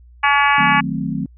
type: harmonic tone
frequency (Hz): 284.3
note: C#4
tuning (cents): +44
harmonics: 3 / 4 / 5 / 6 / 7 / 8 / 9 / 10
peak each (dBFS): -17 / -17 / -24 / -18 / -24 / -20 / -25 / -27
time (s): 0.23-0.81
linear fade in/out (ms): 10
type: chord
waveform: sine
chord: D# diminished seventh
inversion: none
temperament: equal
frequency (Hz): 155.56 / 185 / 220 / 261.6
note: D#3 / F#3 / A3 / C4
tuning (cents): 0 / 0 / 0 / 0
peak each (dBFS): -25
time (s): 0.58-1.26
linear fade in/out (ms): 5
effects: added 60 Hz sine -42 dBFS peak until 1.37 s